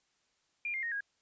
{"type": "tone with pitch steps", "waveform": "sine", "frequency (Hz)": [2400, 2114, 1861.4, 1639.2], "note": ["D7", "C7", "A#6", "G#6"], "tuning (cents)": [37, 17, -3, -23], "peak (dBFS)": -33, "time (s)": [0.65, 1.006], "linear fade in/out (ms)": 2, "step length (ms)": 89, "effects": ["white hiss -75 dBFS RMS until 1.21 s", "resampled to 16000 Hz"]}